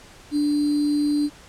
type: tone with sample-and-hold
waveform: sine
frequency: 293.6 Hz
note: D4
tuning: in tune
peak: -18 dBFS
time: 0.31-1.3 s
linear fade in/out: 50 ms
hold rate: 4410 Hz
effects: pink hiss -47 dBFS RMS until 1.48 s + low-pass 9000 Hz 12 dB/octave